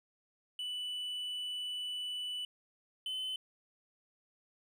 triangle tone pair in turn, 2974 / 3040 Hz, F#7 / F#7, +8 / +46 cents, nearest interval unison, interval 38 cents, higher second, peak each -35 / -34 dBFS, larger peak second, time 0.59-2.45 / 3.06-3.36 s, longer first, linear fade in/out 2 ms, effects none

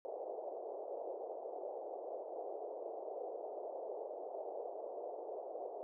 white band-pass noise, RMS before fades -45 dBFS, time 0.05-5.83 s, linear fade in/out 0 ms, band 390 to 720 Hz, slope 48 dB/octave, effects none

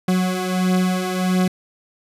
40% pulse beating tone pair, 182.9 / 184.4 Hz, F#3 / F#3, -20 / -6 cents, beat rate 1.5 Hz, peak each -22 / -18 dBFS, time 0.08-1.48 s, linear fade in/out 5 ms, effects resampled to 32000 Hz

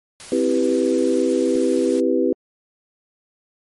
white noise, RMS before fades -37 dBFS, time 0.2-2 s, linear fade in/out 0 ms
sine chord, C major seventh, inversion none, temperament equal, 261.6 / 329.6 / 392 / 493.9 Hz, C4 / E4 / G4 / B4, 0 / 0 / 0 / 0 cents, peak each -21 dBFS, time 0.32-2.33 s, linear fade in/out 2 ms
clicks, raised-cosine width 2 ms, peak -28 dBFS, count 2, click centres 1.553 / 1.559 s
effects MP3 48 kbps

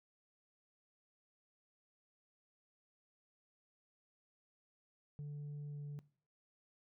sine tone with pitch glide, 146.2 to 145.27 Hz, D3 to D3, -7 to -19 cents, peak -40 dBFS, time 5.19-5.99 s, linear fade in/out 0 ms, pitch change -12 cents, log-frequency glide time 5.69-5.8 s, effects noise-tail reverb RT60 0.5 s tail -22 dB re dry + tanh soft clip ceiling -42 dBFS

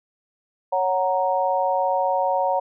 sine chord, F# major, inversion second, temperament equal, 554.4 / 740 / 932.3 Hz, C#5 / F#5 / A#5, 0 / 0 / 0 cents, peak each -23 dBFS, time 0.72-2.6 s, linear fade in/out 10 ms, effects none

